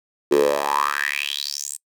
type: tone with high-pass filter sweep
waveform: 10% pulse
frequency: 71.6 Hz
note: D2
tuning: 43 cents flat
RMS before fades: -22 dBFS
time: 0.31-1.77 s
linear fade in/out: 10 ms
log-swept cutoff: 360 to 8700 Hz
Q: 6.4
effects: noise-tail reverb RT60 0.1 s tail -25 dB re dry